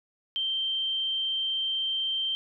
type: tone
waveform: sine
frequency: 3136 Hz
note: G7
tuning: in tune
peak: -26 dBFS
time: 0.36-2.35 s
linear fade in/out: 0 ms
effects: none